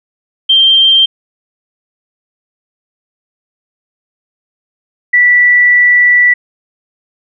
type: tone pair in turn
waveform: sine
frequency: 3157 / 1961.4 Hz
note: G7 / B6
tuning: +12 / -12 cents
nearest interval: minor sixth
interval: 824 cents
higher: first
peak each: -4 dBFS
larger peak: neither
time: 0.49-1.06 / 5.13-6.34 s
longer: second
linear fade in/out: 10 ms
effects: none